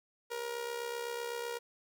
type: tone with amplitude modulation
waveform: sawtooth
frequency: 473.5 Hz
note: A#4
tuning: 27 cents sharp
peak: -30 dBFS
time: 0.3-1.59 s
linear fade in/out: 20 ms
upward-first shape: sine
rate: 67.9 Hz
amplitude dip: 60%
effects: none